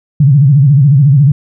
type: tone with vibrato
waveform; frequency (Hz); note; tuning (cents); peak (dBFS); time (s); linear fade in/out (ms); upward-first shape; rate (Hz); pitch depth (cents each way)
sine; 140; C#3; +18; -3; 0.2-1.32; 5; sine; 14; 160
effects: none